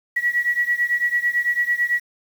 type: beating tone pair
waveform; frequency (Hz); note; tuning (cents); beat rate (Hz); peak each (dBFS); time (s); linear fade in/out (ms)
sine; 1927 / 1936; B6 / B6; -43 / -35; 9; -20 / -22; 0.16-2; 10
effects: 7-bit